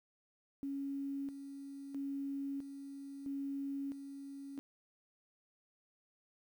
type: tone with tremolo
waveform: sine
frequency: 277.2 Hz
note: C#4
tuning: in tune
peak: -37 dBFS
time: 0.63-4.59 s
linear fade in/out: 0 ms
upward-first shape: square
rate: 0.76 Hz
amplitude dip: 60%
effects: 11-bit